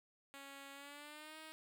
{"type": "tone with pitch glide", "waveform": "5% pulse", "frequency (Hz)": [277, 314.5], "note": ["C#4", "D#4"], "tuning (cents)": [-1, 19], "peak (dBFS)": -40, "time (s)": [0.34, 1.52], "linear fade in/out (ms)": 0, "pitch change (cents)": 220, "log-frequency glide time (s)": [0.73, 1.38], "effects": []}